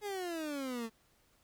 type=exponential sweep; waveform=30% pulse; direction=down; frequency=424.8 to 220 Hz; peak=-34 dBFS; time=0.01-0.9 s; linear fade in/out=50 ms; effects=pink hiss -70 dBFS RMS until 1.43 s